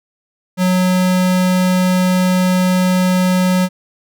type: tone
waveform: square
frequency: 183.4 Hz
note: F#3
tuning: 15 cents flat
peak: -12 dBFS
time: 0.57-3.69 s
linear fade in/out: 50 ms
effects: none